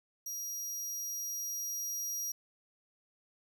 sawtooth tone with level ramp, 5730 Hz, F8, 44 cents sharp, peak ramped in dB -35 to -32 dBFS, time 0.26-2.32 s, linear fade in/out 5 ms, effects none

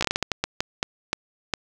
slowing click train, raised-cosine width 0.2 ms, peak -5 dBFS, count 13, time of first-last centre 0.01-1.538 s, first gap 15 ms, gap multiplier 1.35, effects none

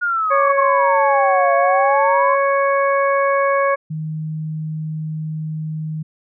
sine exponential two-way sweep, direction down then up, 1446 to 678 to 1059 Hz, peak -16 dBFS, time 0.01-2.36 s, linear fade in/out 20 ms, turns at 1.55 s
harmonic tone, 554.4 Hz, C#5, in tune, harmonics 1 / 2 / 3 / 4, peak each -16 / -18 / -24 / -27 dBFS, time 0.3-3.76 s, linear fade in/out 20 ms
sine tone, 156.3 Hz, D#3, 8 cents sharp, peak -22 dBFS, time 3.9-6.03 s, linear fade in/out 10 ms
effects none

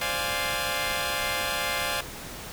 10% pulse chord, D half-diminished seventh, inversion third, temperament equal, 523.3 / 587.3 / 698.5 / 830.6 Hz, C5 / D5 / F5 / Ab5, 0 / 0 / 0 / 0 cents, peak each -24 dBFS, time 0.01-2.01 s, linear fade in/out 5 ms, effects pink hiss -39 dBFS RMS until 2.52 s

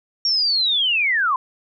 sine linear sweep, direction down, 5588 to 987.8 Hz, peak -16 dBFS, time 0.25-1.36 s, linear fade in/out 2 ms, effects none

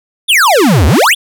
square exponential two-way sweep, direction down then up, 3729 to 68 to 3729 Hz, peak -6 dBFS, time 0.28-1.15 s, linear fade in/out 20 ms, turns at 0.86 s, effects none

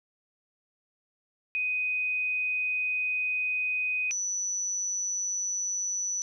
sine tone pair in turn, 2500 / 5946 Hz, D#7 / F#8, +8 / +8 cents, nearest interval octave + minor third, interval 1500 cents, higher second, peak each -26 / -28 dBFS, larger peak first, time 1.55-4.11 / 4.11-6.22 s, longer first, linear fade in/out 0 ms, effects none

